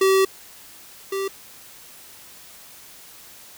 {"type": "tone pair in turn", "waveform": "square", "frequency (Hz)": [384.1, 389.9], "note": ["G4", "G4"], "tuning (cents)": [-35, -9], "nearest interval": "unison", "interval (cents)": 26, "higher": "second", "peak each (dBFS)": [-15, -24], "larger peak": "first", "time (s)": [[0.01, 0.25], [1.12, 1.28]], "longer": "first", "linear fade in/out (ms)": 5, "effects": ["white hiss -45 dBFS RMS until 3.57 s"]}